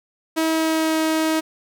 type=tone with pitch glide; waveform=sawtooth; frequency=321.2 to 317.3 Hz; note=E4 to D#4; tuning=-45 to +34 cents; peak=-14 dBFS; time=0.36-1.41 s; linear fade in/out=20 ms; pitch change=-21 cents; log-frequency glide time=0.52-1 s; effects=none